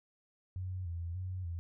sine tone with vibrato, 88.6 Hz, F2, 25 cents sharp, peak -36 dBFS, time 0.56-1.59 s, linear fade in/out 0 ms, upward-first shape square, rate 1.7 Hz, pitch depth 72 cents each way, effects none

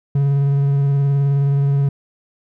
triangle tone with vibrato, 140 Hz, C#3, 18 cents sharp, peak -11 dBFS, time 0.15-1.89 s, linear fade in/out 5 ms, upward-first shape triangle, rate 19 Hz, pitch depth 26 cents each way, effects none

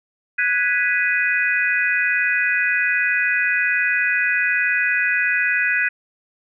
sine chord, G# minor seventh, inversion third, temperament equal, 1480 / 1661.2 / 1975.5 / 2489 Hz, F#6 / G#6 / B6 / D#7, 0 / 0 / 0 / 0 cents, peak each -22 dBFS, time 0.38-5.89 s, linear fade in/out 10 ms, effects none

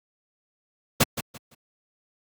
pink noise with echo, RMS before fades -17 dBFS, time 1-1.04 s, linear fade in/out 10 ms, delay 170 ms, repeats 3, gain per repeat -12 dB, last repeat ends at 1.55 s, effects high-pass 80 Hz 12 dB/octave + Opus 48 kbps

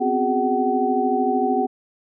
sine tone cluster, 252.5 / 265.7 / 365.2 / 411.7 / 755 Hz, B3 / C4 / F#4 / G#4 / F#5, +39 / +27 / -23 / -15 / +35 cents, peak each -24 / -27 / -26 / -24 / -21 dBFS, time 0-1.67 s, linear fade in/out 20 ms, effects none

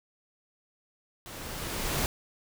pink noise with level ramp, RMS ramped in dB -43 to -28 dBFS, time 1.26-2.06 s, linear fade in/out 0 ms, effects none

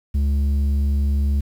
square tone with low-pass filter, 70.6 Hz, C#2, 32 cents sharp, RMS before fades -19 dBFS, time 0.14-1.41 s, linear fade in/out 10 ms, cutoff 150 Hz, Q 1.6, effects 8-bit

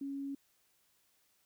sine tone, 277.2 Hz, C#4, in tune, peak -37 dBFS, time 0.01-0.35 s, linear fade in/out 5 ms, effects white hiss -73 dBFS RMS until 1.45 s

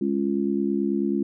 sine chord, Db major, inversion second, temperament just, 207.9 / 277.2 / 346.5 Hz, Ab3 / Db4 / F4, +2 / 0 / -14 cents, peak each -25 / -26 / -26 dBFS, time 0.01-1.23 s, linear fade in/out 5 ms, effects none

